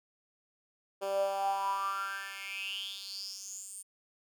10% pulse tone with high-pass filter sweep, 196 Hz, G3, in tune, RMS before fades -36 dBFS, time 1.01-3.83 s, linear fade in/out 20 ms, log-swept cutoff 480 to 9200 Hz, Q 9, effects none

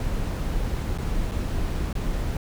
brown noise with dropouts, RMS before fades -26 dBFS, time 0-2.37 s, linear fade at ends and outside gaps 2 ms, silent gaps 0.978-0.984 / 1.314-1.318 / 1.929-1.952 s, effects none

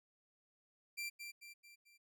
sawtooth tone with echo, 2359 Hz, D7, 7 cents sharp, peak -37 dBFS, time 0.97-1.1 s, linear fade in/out 20 ms, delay 220 ms, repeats 4, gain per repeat -6 dB, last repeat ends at 1.98 s, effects none

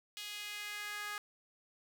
sawtooth tone with high-pass filter sweep, 415 Hz, G#4, 1 cent flat, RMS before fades -43 dBFS, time 0.17-1.18 s, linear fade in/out 0 ms, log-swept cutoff 3100 to 1400 Hz, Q 2, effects none

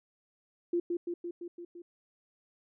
sine tone with echo, 346.5 Hz, F4, 14 cents flat, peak -26 dBFS, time 0.73-0.8 s, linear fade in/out 5 ms, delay 170 ms, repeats 6, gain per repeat -3 dB, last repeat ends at 1.82 s, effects none

